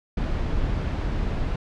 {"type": "noise", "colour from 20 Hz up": "brown", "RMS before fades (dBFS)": -25, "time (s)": [0.17, 1.56], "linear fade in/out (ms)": 5, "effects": ["low-pass 4000 Hz 12 dB/octave"]}